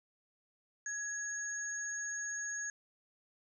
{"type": "tone pair together", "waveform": "sine", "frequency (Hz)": [1668, 6595], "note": ["G#6", "G#8"], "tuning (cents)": [7, -13], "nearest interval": "2 octaves", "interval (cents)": 2380, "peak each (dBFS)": [-40, -39], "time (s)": [0.86, 2.7], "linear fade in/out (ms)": 2, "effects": []}